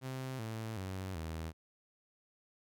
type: tone with pitch steps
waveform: sawtooth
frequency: 130.81 / 111.28 / 94.66 / 80.52 Hz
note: C3 / A2 / F#2 / E2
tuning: 0 / +20 / +40 / -40 cents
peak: -35 dBFS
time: 0.01-1.53 s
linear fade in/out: 50 ms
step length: 380 ms
effects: none